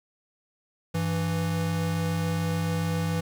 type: tone pair together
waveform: square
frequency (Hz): 98.3 / 165.32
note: G2 / E3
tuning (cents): +5 / +5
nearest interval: major sixth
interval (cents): 900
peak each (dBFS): -31 / -27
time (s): 0.94-3.21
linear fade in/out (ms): 10
effects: 10-bit